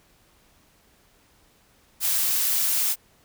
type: noise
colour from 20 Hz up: blue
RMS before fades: -23 dBFS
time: 2-2.96 s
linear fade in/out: 50 ms
effects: pink hiss -60 dBFS RMS until 3.24 s